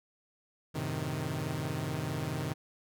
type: chord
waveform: sawtooth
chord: F# diminished seventh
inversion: none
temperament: equal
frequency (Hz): 92.5 / 110 / 130.81 / 155.56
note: F#2 / A2 / C3 / Eb3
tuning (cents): 0 / 0 / 0 / 0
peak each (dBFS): -38 / -38 / -33 / -32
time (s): 0.74-2.54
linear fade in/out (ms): 20
effects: none